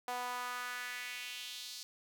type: tone with high-pass filter sweep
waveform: sawtooth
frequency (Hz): 246.9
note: B3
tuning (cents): 0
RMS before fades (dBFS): -42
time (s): 0.08-1.83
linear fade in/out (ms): 0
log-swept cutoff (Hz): 750 to 4700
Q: 2.5
effects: none